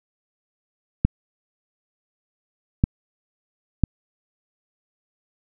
clicks, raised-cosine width 5 ms, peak -3 dBFS, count 3, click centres 1.05 / 2.839 / 3.837 s, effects none

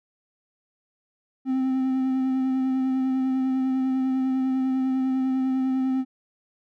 triangle tone with vibrato, 261.6 Hz, C4, in tune, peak -19 dBFS, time 1.45-6.05 s, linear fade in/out 50 ms, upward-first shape sine, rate 10 Hz, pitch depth 16 cents each way, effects none

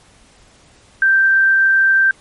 sine tone, 1568 Hz, G6, in tune, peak -9 dBFS, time 1.02-2.11 s, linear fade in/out 2 ms, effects pink hiss -49 dBFS RMS until 2.2 s + MP3 48 kbps

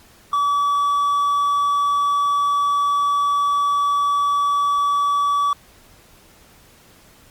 triangle tone, 1146 Hz, D6, 43 cents flat, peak -14 dBFS, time 0.33-5.53 s, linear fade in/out 2 ms, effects pink hiss -50 dBFS RMS until 7.3 s + Opus 48 kbps

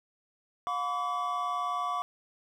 triangle tone cluster, 715 / 1005 / 1144 Hz, F5 / B5 / D6, +41 / +30 / -46 cents, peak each -33 / -36 / -29 dBFS, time 0.67-2.02 s, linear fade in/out 0 ms, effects none

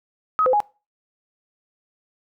sine tone with pitch steps, 1268 / 512 / 831 Hz, D#6 / C5 / G#5, +32 / -38 / +1 cents, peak -15 dBFS, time 0.39-0.603 s, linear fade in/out 0 ms, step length 71 ms, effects noise-tail reverb RT60 0.3 s tail -22 dB re dry

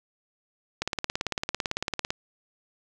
click train, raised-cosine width 0.2 ms, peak -10 dBFS, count 24, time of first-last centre 0.82-2.105 s, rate 17.9 Hz, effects none

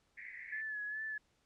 pink band-pass noise, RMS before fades -49 dBFS, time 0.17-0.62 s, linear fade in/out 10 ms, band 1800 to 2200 Hz, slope 96 dB/octave
sine tone with vibrato, 1718 Hz, A6, 42 cents flat, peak -38 dBFS, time 0.52-1.18 s, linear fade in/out 5 ms, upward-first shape sine, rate 2.4 Hz, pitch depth 41 cents each way
effects pink hiss -75 dBFS RMS until 1.45 s + low-pass 8000 Hz 12 dB/octave

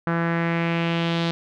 sawtooth tone with low-pass filter sweep, 167.9 Hz, E3, 32 cents sharp, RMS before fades -23 dBFS, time 0.07-1.31 s, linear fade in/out 0 ms, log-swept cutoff 1500 to 3900 Hz, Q 2.7, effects none

